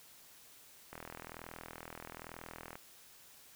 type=click train; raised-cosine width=0.5 ms; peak=-30 dBFS; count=76; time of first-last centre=0.93-2.755 s; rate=41.1 Hz; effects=white hiss -59 dBFS RMS until 3.55 s